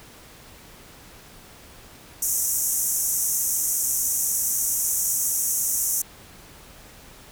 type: band-pass noise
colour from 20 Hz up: pink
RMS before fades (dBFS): -24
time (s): 2.22-6.02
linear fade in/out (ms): 5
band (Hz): 5800 to 16000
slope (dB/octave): 96
effects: pink hiss -47 dBFS RMS until 7.31 s